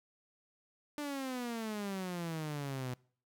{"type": "exponential sweep", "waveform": "sawtooth", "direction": "down", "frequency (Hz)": [298, 123.47], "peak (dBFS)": -33, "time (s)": [0.98, 2.94], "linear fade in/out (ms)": 0, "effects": ["noise-tail reverb RT60 0.5 s tail -24 dB re dry"]}